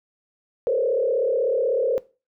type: tone with frequency modulation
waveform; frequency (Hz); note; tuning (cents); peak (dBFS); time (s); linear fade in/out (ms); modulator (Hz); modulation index
sine; 493.9; B4; 0; -18; 0.67-1.98; 0; 36.2; 1.5
effects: noise-tail reverb RT60 0.3 s tail -19 dB re dry